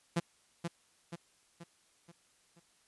sawtooth tone with echo, 170 Hz, F3, 46 cents flat, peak -24 dBFS, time 0.16-0.2 s, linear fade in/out 10 ms, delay 480 ms, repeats 5, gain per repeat -6 dB, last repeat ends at 2.6 s, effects white hiss -69 dBFS RMS until 2.87 s + resampled to 24000 Hz

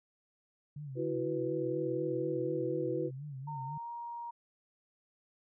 sine tone with vibrato, 139.9 Hz, C#3, 16 cents sharp, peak -40 dBFS, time 0.76-3.78 s, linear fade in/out 5 ms, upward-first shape sine, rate 4.1 Hz, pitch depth 120 cents each way
sine chord, E suspended second, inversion none, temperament equal, 329.6 / 370 / 493.9 Hz, E4 / F#4 / B4, 0 / 0 / 0 cents, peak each -36 dBFS, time 0.95-3.11 s, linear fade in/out 50 ms
sine tone with pitch glide, 916 to 941.8 Hz, A#5 to A#5, -31 to +18 cents, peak -39 dBFS, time 3.47-4.31 s, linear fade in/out 10 ms, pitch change +49 cents, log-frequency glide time 3.66-3.9 s
effects none

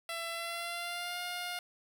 10% pulse tone with pitch glide, 670 to 709.8 Hz, E5 to F5, +28 to +28 cents, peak -28 dBFS, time 0.09-1.59 s, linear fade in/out 2 ms, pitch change +100 cents, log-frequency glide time 0.3-1.2 s, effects 9-bit

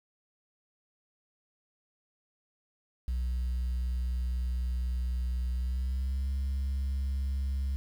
sine tone with pitch glide, 62 to 67.61 Hz, B1 to C#2, +7 to -43 cents, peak -26 dBFS, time 3.08-7.76 s, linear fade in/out 0 ms, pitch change +150 cents, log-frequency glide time 5.54-6.3 s, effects tanh soft clip ceiling -27 dBFS + 9-bit

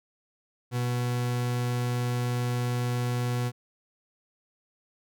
40% pulse tone, 122.4 Hz, B2, 15 cents flat, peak -25 dBFS, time 0.71-3.52 s, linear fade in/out 50 ms, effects none

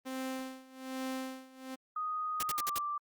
sawtooth tone with tremolo, 261.6 Hz, C4, in tune, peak -31 dBFS, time 0.05-1.76 s, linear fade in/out 20 ms, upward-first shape sine, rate 1.2 Hz, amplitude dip 90%
sine tone with pitch glide, 1244.5 to 1174.7 Hz, D#6 to D6, 0 to 0 cents, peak -33 dBFS, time 1.96-2.98 s, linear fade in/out 5 ms, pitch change -100 cents, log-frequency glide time 2.5-2.66 s
white noise bursts, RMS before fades -35 dBFS, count 5, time 2.4-2.784 s, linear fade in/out 2 ms, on 28 ms, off 61 ms
effects Opus 32 kbps

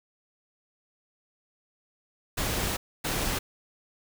pink noise bursts at uneven times, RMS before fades -29 dBFS, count 2, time 2.37-2.77 / 3.04-3.39 s, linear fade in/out 10 ms, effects none

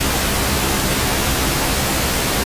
pink noise with comb filter, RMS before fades -18 dBFS, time 0-2.44 s, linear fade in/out 10 ms, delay 15 ms, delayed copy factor +0.65, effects resampled to 32000 Hz

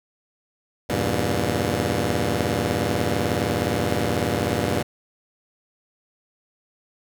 10% pulse chord, E diminished seventh, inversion none, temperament just, 82.41 / 98.89 / 118.67 / 142.4 Hz, E2 / G2 / Bb2 / Db3, 0 / +16 / +31 / +47 cents, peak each -19 / -18 / -18 / -22 dBFS, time 0.89-4.83 s, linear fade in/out 10 ms, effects none

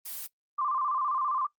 blue noise, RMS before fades -38 dBFS, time 0.05-0.27 s, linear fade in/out 10 ms
sine tone with vibrato, 1111 Hz, C#6, 4 cents sharp, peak -26 dBFS, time 0.58-1.47 s, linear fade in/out 10 ms, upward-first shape square, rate 15 Hz, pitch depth 100 cents each way
effects noise-tail reverb RT60 0.1 s tail -20 dB re dry + Opus 24 kbps

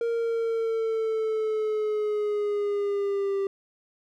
triangle linear sweep, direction down, 466.2 to 392 Hz, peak -22 dBFS, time 0.01-3.47 s, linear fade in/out 2 ms, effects none

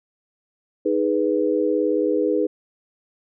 sine chord, G# minor, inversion second, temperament equal, 311.1 / 415.3 / 493.9 Hz, D#4 / G#4 / B4, 0 / 0 / 0 cents, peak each -22 dBFS, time 0.85-2.47 s, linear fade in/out 10 ms, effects none

